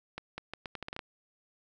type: accelerating click train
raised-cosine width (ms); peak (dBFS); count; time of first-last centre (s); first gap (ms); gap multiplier
0.3; -22; 10; 0.18-0.992; 200; 0.78
effects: none